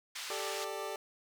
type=band-pass noise; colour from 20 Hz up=white; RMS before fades=-42 dBFS; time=0.15-0.65 s; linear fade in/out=10 ms; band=1200 to 5500 Hz; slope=12 dB/octave
type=chord; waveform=25% pulse; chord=G suspended second; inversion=none; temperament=equal with one note detuned; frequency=392 / 440 / 590.7 Hz; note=G4 / A4 / D5; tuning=0 / 0 / +10 cents; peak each=-38 dBFS; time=0.3-0.96 s; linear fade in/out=2 ms
effects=none